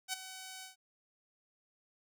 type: tone with ADSR envelope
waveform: 5% pulse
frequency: 755 Hz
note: F#5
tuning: 35 cents sharp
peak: -21 dBFS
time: 0.08-0.76 s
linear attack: 51 ms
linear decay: 14 ms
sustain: -13 dB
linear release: 130 ms
effects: none